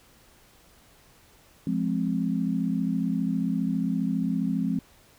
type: chord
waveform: sine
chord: F minor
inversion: none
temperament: just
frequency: 174.61 / 209.5 / 261.9 Hz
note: F3 / Ab3 / C4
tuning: 0 / +15 / +2 cents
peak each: -28 dBFS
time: 1.67-4.79 s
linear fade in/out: 2 ms
effects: pink hiss -57 dBFS RMS until 5.18 s